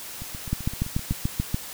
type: two click trains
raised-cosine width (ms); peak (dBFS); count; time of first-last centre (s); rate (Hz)
5; -11 / -23; 8 / 8; 0.53-1.544 / 0.22-1.122; 6.9 / 7.76
effects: white hiss -38 dBFS RMS until 1.73 s